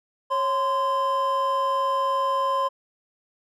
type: tone pair together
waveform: triangle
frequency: 547.7 / 1034 Hz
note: C#5 / C6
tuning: -21 / -21 cents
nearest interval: major seventh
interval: 1100 cents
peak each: -25 / -20 dBFS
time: 0.3-2.69 s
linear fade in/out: 20 ms
effects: none